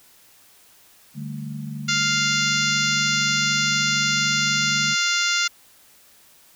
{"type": "chord", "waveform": "sine", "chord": "D suspended fourth", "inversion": "none", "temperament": "equal", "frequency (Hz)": [146.83, 196, 220], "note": ["D3", "G3", "A3"], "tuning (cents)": [0, 0, 0], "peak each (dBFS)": [-31, -37, -33], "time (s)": [1.14, 4.96], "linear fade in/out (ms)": 50}
{"type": "harmonic tone", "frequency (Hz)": 698.5, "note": "F5", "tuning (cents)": 0, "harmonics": [2, 3, 4, 5, 6, 7, 8, 9, 10], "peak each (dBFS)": [-24, -26, -27, -28, -29, -29, -30, -31, -31], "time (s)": [1.88, 5.48], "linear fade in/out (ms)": 10}
{"effects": ["white hiss -53 dBFS RMS until 6.55 s"]}